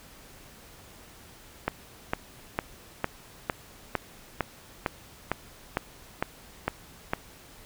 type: click train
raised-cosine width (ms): 0.5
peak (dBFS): -10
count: 13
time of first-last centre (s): 1.68-7.135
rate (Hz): 2.2
effects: pink hiss -51 dBFS RMS until 7.65 s